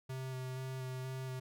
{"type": "tone with vibrato", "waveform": "square", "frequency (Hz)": 130, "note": "C3", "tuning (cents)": -11, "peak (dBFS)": -40, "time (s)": [0.09, 1.4], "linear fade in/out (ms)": 10, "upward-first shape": "square", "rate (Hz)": 2.1, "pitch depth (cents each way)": 12, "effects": []}